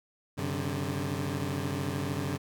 20% pulse tone cluster, 95 / 133.9 / 147.1 Hz, F#2 / C3 / D3, +46 / +40 / +3 cents, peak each -30 dBFS, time 0.37-2.38 s, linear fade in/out 20 ms, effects none

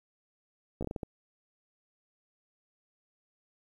slowing click train, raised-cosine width 2 ms, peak -22 dBFS, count 7, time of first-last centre 0.81-1.032 s, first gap 15 ms, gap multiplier 1.36, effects 10-bit

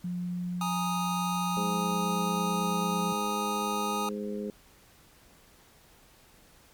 sine tone with pitch glide, 177.6 to 178.63 Hz, F3 to F3, +29 to +39 cents, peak -30 dBFS, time 0.04-3.13 s, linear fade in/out 5 ms, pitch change +10 cents, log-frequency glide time 0.24-1.46 s
square chord, Ab suspended second, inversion none, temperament equal, 830.6 / 932.3 / 1244.5 Hz, Ab5 / Bb5 / Eb6, 0 / 0 / 0 cents, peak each -35 / -38 / -33 dBFS, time 0.61-4.09 s, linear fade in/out 2 ms
harmonic tone, 103.83 Hz, G#2, in tune, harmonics 2 / 3 / 4 / 5, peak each -34 / -43 / -36 / -41 dBFS, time 1.57-4.5 s, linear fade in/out 0 ms
effects pink hiss -58 dBFS RMS until 6.73 s + MP3 96 kbps

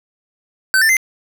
square tone with pitch steps, 1535 / 1783.7 / 2073 Hz, G6 / A6 / C7, -37 / +23 / -17 cents, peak -11 dBFS, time 0.74-0.968 s, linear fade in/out 0 ms, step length 76 ms, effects 8-bit

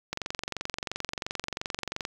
click train, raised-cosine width 0.2 ms, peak -14 dBFS, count 45, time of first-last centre 0.13-2.051 s, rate 22.9 Hz, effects 8-bit

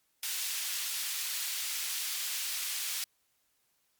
pink high-pass noise, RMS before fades -35 dBFS, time 0.23-3.04 s, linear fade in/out 2 ms, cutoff 2900 Hz, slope 12 dB/octave, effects white hiss -74 dBFS RMS until 3.99 s + MP3 96 kbps

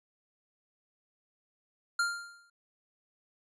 square tone with exponential decay, 1396.9 Hz, F6, in tune, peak -25 dBFS, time 1.99-2.5 s, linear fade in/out 5 ms, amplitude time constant 110 ms, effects resampled to 22050 Hz

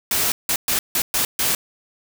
white noise bursts at uneven times, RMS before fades -20 dBFS, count 6, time 0.11-0.32 / 0.49-0.56 / 0.68-0.79 / 0.95-1.02 / 1.14-1.25 / 1.39-1.55 s, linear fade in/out 2 ms, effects none

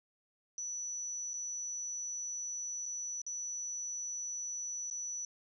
sine tone with dropouts, 5930 Hz, F#8, 3 cents sharp, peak -37 dBFS, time 0.58-5.25 s, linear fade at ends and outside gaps 1 ms, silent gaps 1.334-1.339 / 2.857-2.861 / 3.217-3.265 / 4.901-4.91 s, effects none

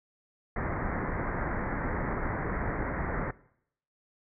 pink low-pass noise, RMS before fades -32 dBFS, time 0.56-3.31 s, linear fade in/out 5 ms, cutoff 2100 Hz, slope 96 dB/octave, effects noise-tail reverb RT60 0.7 s tail -20 dB re dry

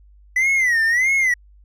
triangle tone with vibrato, 1975.5 Hz, B6, in tune, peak -13 dBFS, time 0.36-1.34 s, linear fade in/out 5 ms, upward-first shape sine, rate 1.6 Hz, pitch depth 170 cents each way, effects added 50 Hz sine -46 dBFS peak until 1.64 s

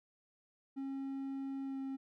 triangle tone with pitch glide, 271.3 to 268.8 Hz, C#4 to C4, -37 to +47 cents, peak -36 dBFS, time 0.76-1.97 s, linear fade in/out 20 ms, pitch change -16 cents, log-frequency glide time 1.64-1.78 s, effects none

